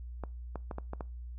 clicks, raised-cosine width 1 ms, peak -24 dBFS, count 6, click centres 0.237 / 0.557 / 0.712 / 0.784 / 0.934 / 1.008 s, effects noise-tail reverb RT60 0.3 s tail -23 dB re dry + added 60 Hz sine -40 dBFS peak until 1.38 s

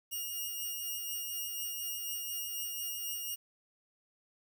5% pulse tone with tremolo, 2849 Hz, F7, 34 cents sharp, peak -26 dBFS, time 0.11-3.36 s, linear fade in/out 20 ms, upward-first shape sine, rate 4.1 Hz, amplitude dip 25%, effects 11-bit

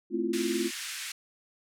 sine chord, F major seventh, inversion first, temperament equal, 220 / 261.6 / 329.6 / 349.2 Hz, A3 / C4 / E4 / F4, 0 / 0 / 0 / 0 cents, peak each -34 / -34 / -33 / -30 dBFS, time 0.1-0.71 s, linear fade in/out 50 ms
pink band-pass noise, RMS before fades -38 dBFS, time 0.33-1.12 s, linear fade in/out 5 ms, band 1700 to 11000 Hz, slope 24 dB/octave
effects none

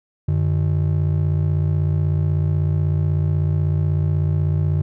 triangle ring-modulated tone, 120 Hz, B2, 49 cents flat, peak -11 dBFS, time 0.28-4.82 s, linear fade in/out 5 ms, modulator 28.1 Hz, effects none

